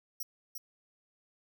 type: tone with echo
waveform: 10% pulse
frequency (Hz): 5700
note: F8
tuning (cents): +34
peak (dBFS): -30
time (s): 0.2-0.23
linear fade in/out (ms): 5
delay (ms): 350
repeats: 1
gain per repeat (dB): -4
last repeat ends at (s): 0.58
effects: none